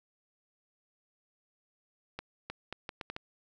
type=accelerating click train; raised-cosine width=0.3 ms; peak=-22 dBFS; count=7; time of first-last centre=2.19-3.164 s; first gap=310 ms; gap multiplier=0.73; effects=none